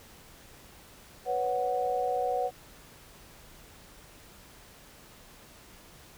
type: chord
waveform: sine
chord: B suspended second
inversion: none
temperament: equal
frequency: 493.9 / 554.4 / 740 Hz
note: B4 / C#5 / F#5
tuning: 0 / 0 / 0 cents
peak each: -31 / -34 / -29 dBFS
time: 1.25-2.51 s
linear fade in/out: 50 ms
effects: pink hiss -53 dBFS RMS until 6.17 s